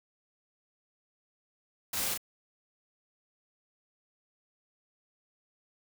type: noise with echo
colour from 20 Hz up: white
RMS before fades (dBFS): -34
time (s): 1.93-2.14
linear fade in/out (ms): 5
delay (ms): 37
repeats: 1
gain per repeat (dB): -2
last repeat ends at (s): 2.177
effects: none